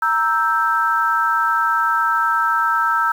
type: chord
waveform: sine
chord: E diminished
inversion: second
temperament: equal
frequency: 932.3 / 1318.5 / 1568 Hz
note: Bb5 / E6 / G6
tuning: 0 / 0 / 0 cents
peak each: -21 / -17 / -21 dBFS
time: 0.02-3.12 s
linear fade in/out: 5 ms
effects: 7-bit